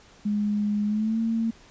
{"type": "tone with pitch glide", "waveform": "sine", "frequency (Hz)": [207.7, 226.5], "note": ["G#3", "A#3"], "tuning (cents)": [0, -50], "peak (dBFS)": -22, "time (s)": [0.25, 1.51], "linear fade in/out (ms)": 10, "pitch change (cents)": 150, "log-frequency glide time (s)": [0.86, 1.2], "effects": ["pink hiss -53 dBFS RMS until 1.7 s", "resampled to 16000 Hz"]}